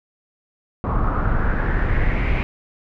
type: noise with low-pass filter sweep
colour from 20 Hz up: brown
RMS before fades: -19 dBFS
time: 0.84-2.43 s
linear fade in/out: 0 ms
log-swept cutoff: 1100 to 2400 Hz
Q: 4.6
effects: none